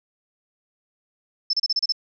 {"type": "tone bursts", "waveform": "sine", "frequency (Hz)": 5274, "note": "E8", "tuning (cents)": 0, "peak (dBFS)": -18, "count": 7, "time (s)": [1.5, 1.923], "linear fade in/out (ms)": 5, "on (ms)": 33, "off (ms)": 32, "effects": []}